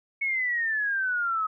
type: exponential sweep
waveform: sine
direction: down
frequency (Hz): 2217 to 1266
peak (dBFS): -24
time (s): 0.21-1.47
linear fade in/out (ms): 10
effects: none